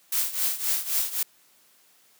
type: noise with tremolo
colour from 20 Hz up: blue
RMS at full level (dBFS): -23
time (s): 0.12-1.23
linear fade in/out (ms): 5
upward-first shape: triangle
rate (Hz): 3.8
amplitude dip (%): 85
effects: white hiss -60 dBFS RMS until 2.19 s + high-pass 150 Hz 12 dB/octave